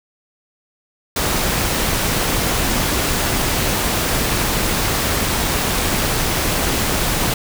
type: noise with amplitude modulation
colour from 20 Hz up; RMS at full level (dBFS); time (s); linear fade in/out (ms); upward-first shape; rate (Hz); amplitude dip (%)
pink; -17; 1.16-7.34; 5; sine; 287; 35
effects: none